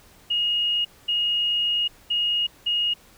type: tone bursts at uneven times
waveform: sine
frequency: 2868 Hz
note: F7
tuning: 45 cents sharp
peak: -20 dBFS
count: 4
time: 0.3-0.85 / 1.08-1.88 / 2.1-2.47 / 2.66-2.94 s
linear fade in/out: 10 ms
effects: pink hiss -53 dBFS RMS until 3.17 s